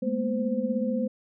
sine tone cluster, 209.4 / 226.9 / 242.8 / 517 Hz, G#3 / A#3 / B3 / C5, +15 / -47 / -29 / -21 cents, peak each -30 dBFS, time 0.02-1.08 s, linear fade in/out 10 ms, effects none

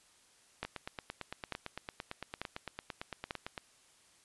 two click trains, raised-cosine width 0.3 ms, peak -23 / -20 dBFS, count 27 / 4, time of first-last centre 0.65-3.578 / 0.63-3.309 s, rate 8.88 / 1.12 Hz, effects white hiss -65 dBFS RMS until 4.24 s + resampled to 24000 Hz

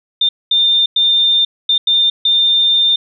sine tone bursts at uneven times, 3607 Hz, A7, 42 cents sharp, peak -9 dBFS, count 6, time 0.21-0.29 / 0.51-0.86 / 0.96-1.45 / 1.69-1.78 / 1.87-2.1 / 2.25-2.96 s, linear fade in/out 5 ms, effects none

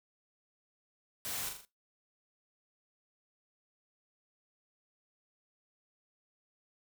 white noise with echo, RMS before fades -39 dBFS, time 1.25-1.49 s, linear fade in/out 0 ms, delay 40 ms, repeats 4, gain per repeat -5 dB, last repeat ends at 1.65 s, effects noise-tail reverb RT60 0.2 s tail -18 dB re dry

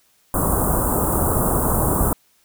pink band-stop noise, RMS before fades -19 dBFS, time 0.34-2.13 s, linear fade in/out 2 ms, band 1300 to 8400 Hz, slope 48 dB/octave, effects white hiss -60 dBFS RMS until 2.44 s

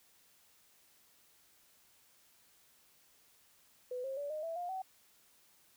sine tone with pitch steps, 499.7 / 535.6 / 574 / 615.2 / 659.4 / 706.7 / 757.4 Hz, B4 / C5 / D5 / D#5 / E5 / F5 / F#5, +20 / +40 / -40 / -20 / 0 / +20 / +40 cents, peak -37 dBFS, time 3.91-4.82 s, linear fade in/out 5 ms, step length 130 ms, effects white hiss -67 dBFS RMS until 5.76 s

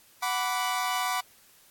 sawtooth chord, B minor, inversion second, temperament equal with one note detuned, 740 / 987.8 / 1163.2 Hz, F#5 / B5 / D6, 0 / 0 / -17 cents, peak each -27 / -27 / -28 dBFS, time 0.22-1.21 s, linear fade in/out 10 ms, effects white hiss -58 dBFS RMS until 1.7 s + AAC 64 kbps

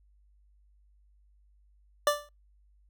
25% pulse tone with exponential decay, 587.3 Hz, D5, in tune, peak -15 dBFS, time 2.07-2.29 s, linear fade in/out 2 ms, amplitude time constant 47 ms, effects noise-tail reverb RT60 0.2 s tail -26 dB re dry + added 50 Hz sine -60 dBFS peak until 2.89 s

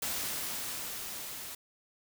white noise with level ramp, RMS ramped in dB -34 to -43 dBFS, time 0.02-1.55 s, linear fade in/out 5 ms, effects none

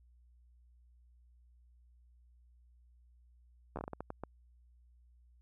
slowing click train, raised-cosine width 1 ms, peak -26 dBFS, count 10, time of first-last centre 3.76-4.236 s, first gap 12 ms, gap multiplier 1.35, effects added 60 Hz sine -61 dBFS peak until 5.41 s

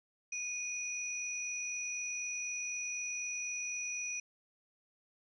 sine tone pair together, 2469 / 5872 Hz, D#7 / F#8, -14 / -14 cents, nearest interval octave + minor third, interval 1500 cents, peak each -39 / -39 dBFS, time 0.32-4.2 s, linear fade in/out 5 ms, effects none

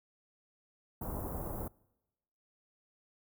pink band-stop noise, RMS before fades -39 dBFS, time 1.01-1.68 s, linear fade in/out 5 ms, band 1000 to 13000 Hz, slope 24 dB/octave, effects noise-tail reverb RT60 1.0 s tail -25 dB re dry

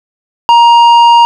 triangle tone with tanh clipping, 940 Hz, A#5, 14 cents sharp, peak -3 dBFS, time 0.49-1.25 s, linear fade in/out 0 ms, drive 13 dB, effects none

